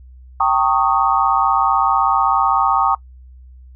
sine chord, Eb dominant seventh, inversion first, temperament equal with one note detuned, 784 / 908.4 / 1108.7 / 1244.5 Hz, G5 / Bb5 / Db6 / Eb6, 0 / -45 / 0 / 0 cents, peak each -18 dBFS, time 0.4-2.95 s, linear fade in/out 5 ms, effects noise-tail reverb RT60 0.1 s tail -22 dB re dry + added 63 Hz sine -38 dBFS peak until 3.75 s

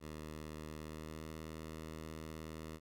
10% pulse tone with pitch glide, 77.2 to 79 Hz, D#2 to D#2, -13 to +27 cents, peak -37 dBFS, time 0-2.8 s, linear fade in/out 50 ms, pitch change +40 cents, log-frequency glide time 0.77-1.3 s, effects none

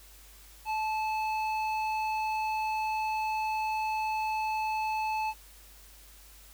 square tone with low-pass filter, 870 Hz, A5, 20 cents flat, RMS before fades -31 dBFS, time 0.65-5.34 s, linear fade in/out 50 ms, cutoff 2900 Hz, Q 1.1, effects added 50 Hz sine -54 dBFS peak until 6.53 s + white hiss -55 dBFS RMS until 6.53 s

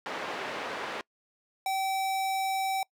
pink band-pass noise, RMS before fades -36 dBFS, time 0.06-1.01 s, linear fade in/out 0 ms, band 430 to 2600 Hz, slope 12 dB/octave
square tone, 770 Hz, G5, 31 cents flat, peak -28 dBFS, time 1.66-2.83 s, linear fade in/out 2 ms
effects noise-tail reverb RT60 0.1 s tail -25 dB re dry

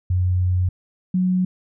sine tone pair in turn, 90.9 / 183.59 Hz, F#2 / F#3, -30 / -13 cents, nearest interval octave, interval 1217 cents, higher second, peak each -16 dBFS, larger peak neither, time 0.1-0.69 / 1.14-1.45 s, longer first, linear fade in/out 5 ms, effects none

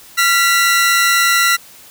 sawtooth tone pair together, 1378.2 / 1966 Hz, F6 / B6, -23 / -8 cents, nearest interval tritone, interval 615 cents, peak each -10 dBFS, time 0.17-1.57 s, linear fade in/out 20 ms, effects white hiss -41 dBFS RMS until 1.9 s

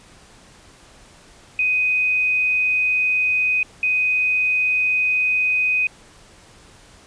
sine tone pair in turn, 2502 / 2502 Hz, D#7 / D#7, +9 / +9 cents, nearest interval unison, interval 0 cents, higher neither, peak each -16 dBFS, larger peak neither, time 1.59-3.63 / 3.83-5.87 s, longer neither, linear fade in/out 2 ms, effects pink hiss -48 dBFS RMS until 7.06 s + resampled to 22050 Hz

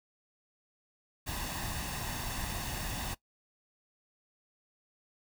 pink noise with comb filter, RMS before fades -37 dBFS, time 1.26-3.15 s, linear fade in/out 20 ms, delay 1.1 ms, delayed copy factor +0.55, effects noise-tail reverb RT60 0.1 s tail -20 dB re dry

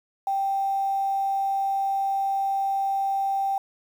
sine tone with quantisation, 784 Hz, G5, in tune, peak -22 dBFS, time 0.27-3.58 s, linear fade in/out 2 ms, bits 8, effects none

